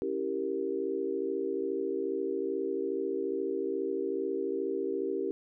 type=chord; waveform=sine; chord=C# diminished seventh; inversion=none; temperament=equal; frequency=277.2 / 329.6 / 392 / 466.2 Hz; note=C#4 / E4 / G4 / Bb4; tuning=0 / 0 / 0 / 0 cents; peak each=-38 / -37 / -32 / -36 dBFS; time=0.02-5.31 s; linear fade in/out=0 ms; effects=none